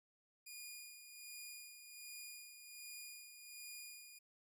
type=tone with tremolo; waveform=10% pulse; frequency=2439 Hz; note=D#7; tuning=35 cents flat; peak=-40 dBFS; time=0.46-4.19 s; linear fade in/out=10 ms; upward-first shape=sine; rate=1.3 Hz; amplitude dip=55%; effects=none